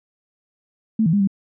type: tone with pitch steps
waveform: sine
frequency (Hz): 220.7 / 161.8 / 203.3 / 196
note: A3 / E3 / G#3 / G3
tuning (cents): +5 / -32 / -37 / 0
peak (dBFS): -14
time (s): 0.99-1.274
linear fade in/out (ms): 5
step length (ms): 71
effects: none